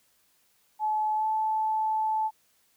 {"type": "tone with pitch glide", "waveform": "sine", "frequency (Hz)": [859, 871.5], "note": ["A5", "A5"], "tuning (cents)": [-42, -17], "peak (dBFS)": -24, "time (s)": [0.79, 2.31], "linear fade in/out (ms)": 50, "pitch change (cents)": 25, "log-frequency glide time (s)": [1.15, 1.26], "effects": ["white hiss -67 dBFS RMS until 2.76 s"]}